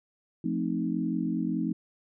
sine chord, F dominant seventh, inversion none, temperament equal, 174.61 / 220 / 261.6 / 311.1 Hz, F3 / A3 / C4 / Eb4, 0 / 0 / 0 / 0 cents, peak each -32 dBFS, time 0.44-1.73 s, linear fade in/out 5 ms, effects none

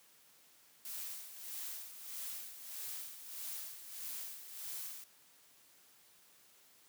blue noise with tremolo, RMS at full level -43 dBFS, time 0.85-5.04 s, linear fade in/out 2 ms, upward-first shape sine, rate 1.6 Hz, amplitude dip 65%, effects white hiss -65 dBFS RMS until 6.88 s + high-pass 100 Hz 12 dB/octave

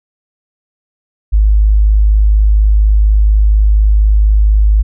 sine tone, 52.1 Hz, G#1, 6 cents sharp, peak -5 dBFS, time 1.32-4.83 s, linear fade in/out 20 ms, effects none

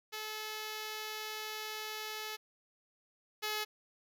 5% pulse tone pair in turn, 431.2 / 426.5 Hz, A4 / G#4, -35 / +46 cents, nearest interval unison, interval 19 cents, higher first, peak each -28 / -23 dBFS, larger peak second, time 0.12-2.37 / 3.42-3.65 s, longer first, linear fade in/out 20 ms, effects none

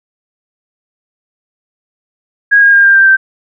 sine tone with pitch steps, 1644 / 1627 / 1610.2 / 1593.5 / 1577 / 1560.7 Hz, G#6 / G#6 / G6 / G6 / G6 / G6, -18 / -36 / +46 / +28 / +10 / -8 cents, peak -3 dBFS, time 2.51-3.17 s, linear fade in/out 20 ms, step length 110 ms, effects none

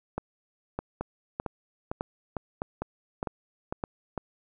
two click trains, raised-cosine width 1 ms, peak -16 / -17 dBFS, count 7 / 8, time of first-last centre 0.18-3.839 / 1.01-4.177 s, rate 1.64 / 2.21 Hz, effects none

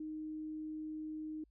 sine tone, 310 Hz, D#4, 6 cents flat, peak -40 dBFS, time 0-1.44 s, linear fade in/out 5 ms, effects added 53 Hz sine -67 dBFS peak until 1.5 s

